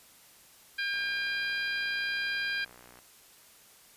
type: harmonic tone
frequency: 802 Hz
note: G5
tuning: 39 cents sharp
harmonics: 2 / 3 / 4 / 5 / 6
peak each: -31 / -37 / -40 / -42 / -41 dBFS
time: 0.78-2.65 s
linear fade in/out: 10 ms
type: click train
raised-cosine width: 0.5 ms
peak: -37 dBFS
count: 126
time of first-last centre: 0.94-2.989 s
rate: 61 Hz
effects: white hiss -57 dBFS RMS until 3.96 s + resampled to 32000 Hz